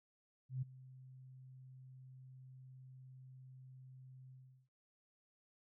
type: tone with ADSR envelope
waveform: sine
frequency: 129.8 Hz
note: C3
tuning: 13 cents flat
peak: -35 dBFS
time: 0.49-4.69 s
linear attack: 130 ms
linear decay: 15 ms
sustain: -19 dB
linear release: 380 ms
effects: none